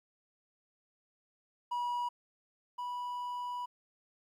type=tone pair in turn; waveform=triangle; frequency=969 / 980.8 Hz; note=B5 / B5; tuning=-33 / -12 cents; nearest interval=unison; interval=21 cents; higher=second; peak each=-30 / -34 dBFS; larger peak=first; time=1.71-2.09 / 2.78-3.66 s; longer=second; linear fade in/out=10 ms; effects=12-bit